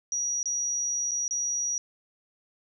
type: tone with dropouts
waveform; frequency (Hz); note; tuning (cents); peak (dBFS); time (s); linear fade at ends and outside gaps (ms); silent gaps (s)
sine; 5780; F#8; -41; -26; 0.12-1.78; 1; 0.43-0.457 / 1.111-1.116 / 1.28-1.309
effects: none